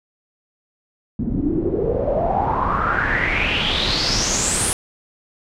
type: noise with low-pass filter sweep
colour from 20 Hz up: pink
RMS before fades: -20 dBFS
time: 1.19-4.73 s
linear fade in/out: 0 ms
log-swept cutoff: 220 to 10000 Hz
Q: 7
effects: none